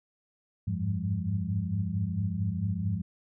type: tone cluster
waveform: sine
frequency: 87.5 / 100.7 / 105.2 / 173.7 / 202.8 Hz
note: F2 / G2 / G#2 / F3 / G#3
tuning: +4 / +47 / +23 / -9 / -41 cents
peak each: -38 / -31 / -35 / -33 / -36 dBFS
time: 0.67-3.02 s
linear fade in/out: 10 ms
effects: none